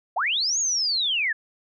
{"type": "linear two-way sweep", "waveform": "sine", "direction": "up then down", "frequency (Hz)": [593, 6770, 1653], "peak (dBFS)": -21, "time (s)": [0.16, 1.33], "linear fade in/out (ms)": 10, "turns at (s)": 0.59, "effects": []}